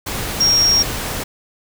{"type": "tone in noise", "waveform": "sine", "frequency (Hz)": 5588, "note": "F8", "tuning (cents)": 0, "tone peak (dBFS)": -11, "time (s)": [0.4, 0.83], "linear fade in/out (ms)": 10, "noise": "pink", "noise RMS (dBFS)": -24, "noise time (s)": [0.06, 1.24], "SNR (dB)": 10, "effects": []}